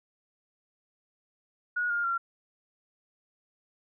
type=tone with pitch steps; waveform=sine; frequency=1452 / 1412.3 / 1373.7 Hz; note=F#6 / F6 / F6; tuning=-33 / +19 / -29 cents; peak=-26 dBFS; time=1.76-2.18 s; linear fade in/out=10 ms; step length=140 ms; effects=none